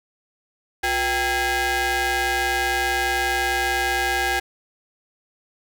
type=ring-modulated tone; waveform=sawtooth; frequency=424.8 Hz; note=G#4; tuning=39 cents sharp; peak=-13 dBFS; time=0.83-4.4 s; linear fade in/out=10 ms; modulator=1210 Hz; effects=none